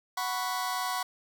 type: chord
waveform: sawtooth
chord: F# suspended fourth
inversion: none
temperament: just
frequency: 740 / 986.7 / 1110 Hz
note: F#5 / B5 / C#6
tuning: 0 / -2 / +2 cents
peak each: -30 dBFS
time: 0.17-1.03 s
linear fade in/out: 5 ms
effects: none